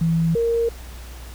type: tone pair in turn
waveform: sine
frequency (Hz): 164.81 / 464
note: E3 / A#4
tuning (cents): 0 / -8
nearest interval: octave + tritone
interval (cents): 1792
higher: second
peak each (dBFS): -16 / -17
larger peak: first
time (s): 0.01-0.35 / 0.35-0.69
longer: neither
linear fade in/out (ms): 5
effects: added 60 Hz sine -35 dBFS peak until 1.34 s + pink hiss -43 dBFS RMS until 1.34 s